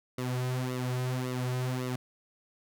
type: tone with flanger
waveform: sawtooth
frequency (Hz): 126.7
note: B2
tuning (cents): +45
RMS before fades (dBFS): -32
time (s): 0.18-1.96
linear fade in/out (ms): 5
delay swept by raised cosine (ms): 1.2 to 4.4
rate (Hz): 1.8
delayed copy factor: -0.75
effects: none